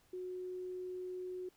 sine tone, 366 Hz, F#4, 19 cents flat, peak -40 dBFS, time 0.13-1.49 s, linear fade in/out 5 ms, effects pink hiss -70 dBFS RMS until 1.56 s

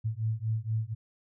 sine beating tone pair, 108.7 / 112.9 Hz, A2 / A2, -21 / +45 cents, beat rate 4.2 Hz, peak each -31 dBFS, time 0.04-0.95 s, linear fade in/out 20 ms, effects none

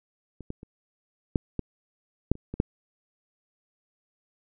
clicks, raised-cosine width 3 ms, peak -28 / -20 / -30 / -9 / -15 / -7 / -30 / -21 / -8 dBFS, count 9, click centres 0.407 / 0.504 / 0.631 / 1.358 / 1.593 / 2.316 / 2.354 / 2.54 / 2.601 s, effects none

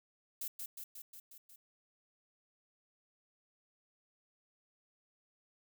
violet noise with echo, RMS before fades -40 dBFS, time 0.41-0.48 s, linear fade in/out 5 ms, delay 180 ms, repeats 6, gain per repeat -3 dB, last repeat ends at 1.56 s, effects none

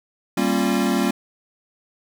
square chord, G half-diminished seventh, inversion none, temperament equal with one note detuned, 196 / 233.1 / 271.3 / 349.2 Hz, G3 / Bb3 / Db4 / F4, 0 / 0 / -37 / 0 cents, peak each -24 / -24 / -24 / -26 dBFS, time 0.37-1.11 s, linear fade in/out 5 ms, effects none

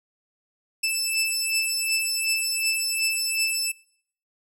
15% pulse beating tone pair, 2637 / 2639.7 Hz, E7 / E7, 0 / +2 cents, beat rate 2.7 Hz, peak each -18 / -20 dBFS, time 0.83-3.72 s, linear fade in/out 10 ms, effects noise-tail reverb RT60 0.6 s tail -22 dB re dry

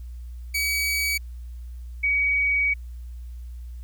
sawtooth / sine tone pair in turn, 2273 / 2261 Hz, C#7 / C#7, +43 / +34 cents, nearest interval unison, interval 9 cents, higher first, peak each -19 dBFS, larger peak neither, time 0.54-1.18 / 2.03-2.74 s, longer second, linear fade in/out 10 ms, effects added 60 Hz sine -34 dBFS peak until 3.83 s + white hiss -63 dBFS RMS until 3.83 s

